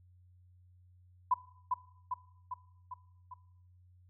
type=tone with echo; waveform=sine; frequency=1000 Hz; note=B5; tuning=21 cents sharp; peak=-24 dBFS; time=1.31-1.34 s; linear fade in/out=5 ms; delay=400 ms; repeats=5; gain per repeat=-4 dB; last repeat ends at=3.34 s; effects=noise-tail reverb RT60 0.7 s tail -18 dB re dry + added 90 Hz sine -59 dBFS peak until 4.09 s